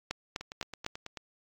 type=two click trains; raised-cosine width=0.2 ms; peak=-15 / -23 dBFS; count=4 / 8; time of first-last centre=0.11-0.864 / 0.41-1.173 s; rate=3.98 / 9.18 Hz; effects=AAC 48 kbps